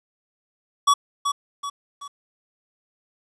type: tone with echo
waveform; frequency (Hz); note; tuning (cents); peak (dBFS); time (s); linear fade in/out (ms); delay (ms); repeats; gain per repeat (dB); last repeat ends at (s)
square; 1134; C#6; +39; -14; 0.87-0.94; 10; 380; 3; -7; 2.08
effects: resampled to 22050 Hz + 9-bit